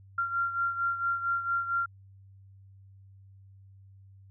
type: beating tone pair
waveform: sine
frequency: 1380 / 1384.4 Hz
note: F6 / F6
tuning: -21 / -16 cents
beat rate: 4.4 Hz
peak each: -28 / -34 dBFS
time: 0.18-1.86 s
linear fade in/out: 5 ms
effects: added 97 Hz sine -51 dBFS peak until 4.3 s